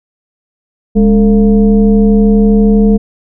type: tone with frequency modulation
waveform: sine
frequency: 206.8 Hz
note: G#3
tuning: 7 cents flat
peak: -4 dBFS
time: 0.95-2.98 s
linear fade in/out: 20 ms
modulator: 243 Hz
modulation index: 0.8
effects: none